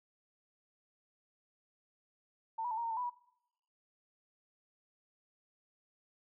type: tone with pitch steps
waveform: sine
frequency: 899 / 971 / 883 / 938 / 918 / 893 / 991 / 968 Hz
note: A5 / B5 / A5 / A#5 / A#5 / A5 / B5 / B5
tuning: +37 / -30 / +6 / +11 / -27 / +25 / +6 / -35 cents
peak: -34 dBFS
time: 2.58-3.1 s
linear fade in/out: 10 ms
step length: 65 ms
effects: noise-tail reverb RT60 0.8 s tail -23 dB re dry